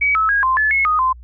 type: tone with pitch steps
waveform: sine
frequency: 2271 / 1298 / 1639 / 1043 / 1727 / 2180 / 1243 / 1035 Hz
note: C#7 / E6 / G#6 / C6 / A6 / C#7 / D#6 / C6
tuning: +41 / -27 / -23 / -6 / -33 / -29 / -2 / -19 cents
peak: -13 dBFS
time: 0.01-1.13 s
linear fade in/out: 10 ms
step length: 140 ms
effects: added 60 Hz sine -36 dBFS peak until 1.23 s